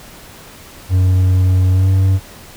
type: tone with pitch glide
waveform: triangle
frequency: 92.6 to 95.37 Hz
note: F#2 to G2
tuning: +2 to -47 cents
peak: -7 dBFS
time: 0.89-2.2 s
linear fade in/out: 50 ms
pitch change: +51 cents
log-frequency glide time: 1.72-1.88 s
effects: pink hiss -38 dBFS RMS until 2.56 s